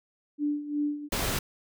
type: tone with tremolo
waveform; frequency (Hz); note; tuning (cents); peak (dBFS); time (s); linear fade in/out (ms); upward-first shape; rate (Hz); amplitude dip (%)
sine; 293.7; D4; 0; -24; 0.38-1.09; 50; sine; 2.8; 75
type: noise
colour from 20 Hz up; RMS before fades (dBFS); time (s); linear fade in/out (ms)
pink; -29; 1.12-1.39; 5
effects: none